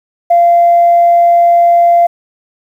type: tone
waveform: sine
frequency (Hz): 690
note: F5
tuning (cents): -21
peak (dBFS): -3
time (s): 0.3-2.07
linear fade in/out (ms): 10
effects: tanh soft clip ceiling 0 dBFS + 7-bit